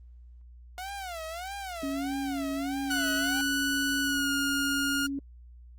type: tone with vibrato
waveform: sawtooth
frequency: 715 Hz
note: F5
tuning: 41 cents sharp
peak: -32 dBFS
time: 0.78-3.41 s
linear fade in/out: 0 ms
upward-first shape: sine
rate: 1.6 Hz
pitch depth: 200 cents each way
type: tone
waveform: sine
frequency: 277.2 Hz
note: C#4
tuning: in tune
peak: -30 dBFS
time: 1.83-5.19 s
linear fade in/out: 2 ms
type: tone with pitch glide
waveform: sawtooth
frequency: 1479 to 1422.9 Hz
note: F#6 to F6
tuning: -1 to +32 cents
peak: -24 dBFS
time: 2.9-5.07 s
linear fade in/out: 10 ms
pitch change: -67 cents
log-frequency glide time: 4.02-4.32 s
effects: added 60 Hz sine -47 dBFS peak until 5.78 s + Opus 24 kbps